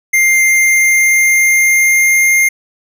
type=tone with pitch glide; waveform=square; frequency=2100 to 2116 Hz; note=C7 to C7; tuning=+6 to +19 cents; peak=-8 dBFS; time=0.13-2.49 s; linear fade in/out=10 ms; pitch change=+13 cents; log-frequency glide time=0.24-2.34 s; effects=none